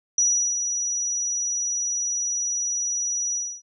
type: tone with ADSR envelope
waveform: sine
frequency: 5840 Hz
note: F#8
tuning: 24 cents flat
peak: -16 dBFS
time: 0.18-3.62 s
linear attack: 3 ms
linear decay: 370 ms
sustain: -7 dB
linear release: 270 ms
effects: none